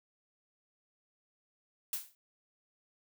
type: noise with exponential decay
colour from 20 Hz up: blue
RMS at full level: -32 dBFS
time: 1.93-2.15 s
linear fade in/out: 1 ms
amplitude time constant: 46 ms
effects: none